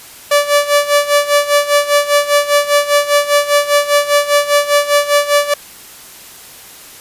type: tone with tremolo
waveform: sawtooth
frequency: 580 Hz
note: D5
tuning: 22 cents flat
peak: -3 dBFS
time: 0.31-5.54 s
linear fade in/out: 5 ms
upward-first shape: sine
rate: 5 Hz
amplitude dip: 80%
effects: white hiss -36 dBFS RMS until 7 s + resampled to 32000 Hz